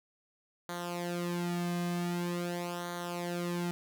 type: tone with flanger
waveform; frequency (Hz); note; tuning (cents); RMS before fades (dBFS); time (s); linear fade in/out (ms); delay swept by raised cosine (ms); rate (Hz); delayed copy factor
sawtooth; 174.61; F3; 0; -35; 0.69-3.71; 0; 0.38 to 2.18; 0.45; -0.75
effects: none